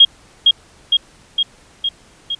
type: tone with echo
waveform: sine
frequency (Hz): 3257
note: G#7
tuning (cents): -34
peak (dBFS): -3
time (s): 0-0.05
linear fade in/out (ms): 5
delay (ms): 460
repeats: 5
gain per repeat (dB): -3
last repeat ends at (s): 2.35
effects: pink hiss -48 dBFS RMS until 2.39 s + resampled to 22050 Hz